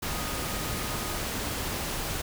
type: tone in noise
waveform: sine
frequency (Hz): 1244.5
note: D#6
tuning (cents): 0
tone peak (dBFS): -42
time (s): 0.07-1.2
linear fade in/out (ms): 10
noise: pink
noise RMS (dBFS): -32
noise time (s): 0.02-2.22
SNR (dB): -13
effects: none